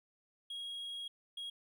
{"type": "tone bursts at uneven times", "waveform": "triangle", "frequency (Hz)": 3291, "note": "G#7", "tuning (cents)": -16, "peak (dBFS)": -39, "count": 2, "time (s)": [[0.5, 1.08], [1.37, 1.5]], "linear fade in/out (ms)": 5, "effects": []}